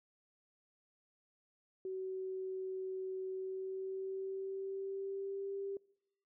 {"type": "tone with pitch glide", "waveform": "sine", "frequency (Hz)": [377.1, 394.7], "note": ["F#4", "G4"], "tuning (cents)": [33, 12], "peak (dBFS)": -38, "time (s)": [1.85, 5.77], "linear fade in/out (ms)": 2, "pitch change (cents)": 79, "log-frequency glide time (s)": [3.29, 5.55], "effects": ["noise-tail reverb RT60 0.8 s tail -25 dB re dry"]}